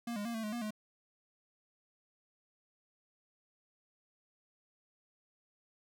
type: tone with pitch steps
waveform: square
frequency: 235.4 / 205.6 / 234.1 / 223.1 / 211.7 / 238.3 / 213.2 Hz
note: A#3 / G#3 / A#3 / A3 / G#3 / A#3 / G#3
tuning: +17 / -17 / +8 / +24 / +33 / +38 / +46 cents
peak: -37 dBFS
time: 0.07-0.707 s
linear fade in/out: 5 ms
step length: 91 ms
effects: none